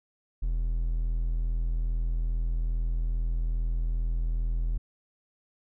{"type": "tone", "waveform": "triangle", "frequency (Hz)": 41.2, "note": "E1", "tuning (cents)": 0, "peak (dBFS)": -23, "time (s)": [0.42, 4.78], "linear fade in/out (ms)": 10, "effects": []}